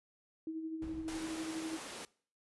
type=tone with tremolo; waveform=sine; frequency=320.4 Hz; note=E4; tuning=49 cents flat; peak=-36 dBFS; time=0.47-1.77 s; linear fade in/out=2 ms; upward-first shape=sine; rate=12 Hz; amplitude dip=45%
type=noise with exponential decay; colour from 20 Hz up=brown; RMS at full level=-45 dBFS; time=0.82-2.11 s; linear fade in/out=1 ms; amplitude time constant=280 ms
type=high-pass noise; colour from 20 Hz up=pink; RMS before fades=-46 dBFS; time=1.08-2.05 s; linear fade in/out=0 ms; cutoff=240 Hz; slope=12 dB/octave
effects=noise-tail reverb RT60 0.5 s tail -23 dB re dry + resampled to 24000 Hz